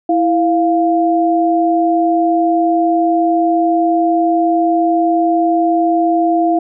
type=tone pair together; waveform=sine; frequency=329.6 / 698.4 Hz; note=E4 / F5; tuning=0 / 0 cents; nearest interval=octave + minor second; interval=1300 cents; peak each=-13 dBFS; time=0.09-6.59 s; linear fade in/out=5 ms; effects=none